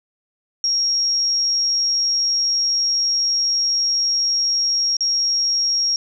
sine tone with dropouts, 5588 Hz, F8, in tune, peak -16 dBFS, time 0.64-5.96 s, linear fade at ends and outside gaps 1 ms, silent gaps 4.968-5.007 s, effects none

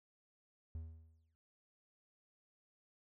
triangle tone with exponential decay, 80.6 Hz, E2, 38 cents flat, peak -38 dBFS, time 0.75-1.35 s, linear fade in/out 0 ms, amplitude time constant 130 ms, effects none

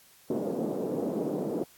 white band-pass noise, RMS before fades -31 dBFS, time 0.3-1.64 s, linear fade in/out 5 ms, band 180 to 510 Hz, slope 24 dB/octave, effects white hiss -58 dBFS RMS until 1.77 s + AAC 64 kbps

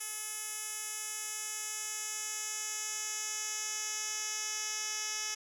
10% pulse tone with band-pass filter sweep, 428.7 Hz, A4, 45 cents flat, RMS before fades -38 dBFS, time 0-5.35 s, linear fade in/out 10 ms, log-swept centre 9400 to 5700 Hz, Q 2.1, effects none

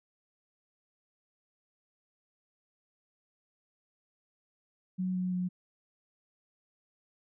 sine tone with pitch steps, 184.6 / 182.8 / 181.01 Hz, F#3 / F#3 / F#3, -4 / -21 / -38 cents, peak -29 dBFS, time 4.98-5.49 s, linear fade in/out 20 ms, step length 170 ms, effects none

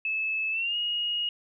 sine tone with pitch glide, 2607 to 2876 Hz, E7 to F#7, -20 to -50 cents, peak -26 dBFS, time 0.05-1.29 s, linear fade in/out 2 ms, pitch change +170 cents, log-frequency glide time 0.51-0.76 s, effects none

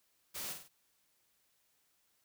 white noise with echo, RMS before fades -42 dBFS, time 0.34-0.54 s, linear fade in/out 20 ms, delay 49 ms, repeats 3, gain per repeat -6 dB, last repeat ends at 0.687 s, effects white hiss -75 dBFS RMS until 2.24 s

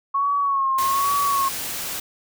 sine tone with vibrato, 1100 Hz, C#6, 14 cents flat, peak -18 dBFS, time 0.14-1.49 s, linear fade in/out 10 ms, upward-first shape sine, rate 1.2 Hz, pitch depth 55 cents each way
white noise, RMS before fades -29 dBFS, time 0.78-2 s, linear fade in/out 5 ms
effects none

